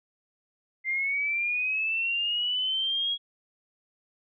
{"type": "linear sweep", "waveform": "sine", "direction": "up", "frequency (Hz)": [2080, 3322], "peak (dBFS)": -25, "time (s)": [0.84, 3.18], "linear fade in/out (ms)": 50, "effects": []}